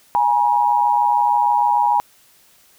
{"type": "tone pair together", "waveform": "sine", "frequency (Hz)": [830.6, 957.1], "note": ["G#5", "A#5"], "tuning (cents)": [0, 45], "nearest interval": "major second", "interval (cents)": 245, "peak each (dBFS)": -16, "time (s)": [0.15, 2], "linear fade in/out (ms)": 0, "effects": ["white hiss -53 dBFS RMS until 2.78 s"]}